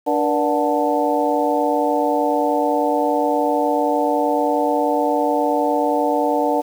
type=harmonic tone with a mistuned harmonic; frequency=146.83 Hz; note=D3; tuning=in tune; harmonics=2 / 3 / 4 / 5 / 6; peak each=-22 / -22 / -22 / -22 / -22 dBFS; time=0.06-6.62 s; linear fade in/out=20 ms; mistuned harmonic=3; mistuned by=+140 cents; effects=7-bit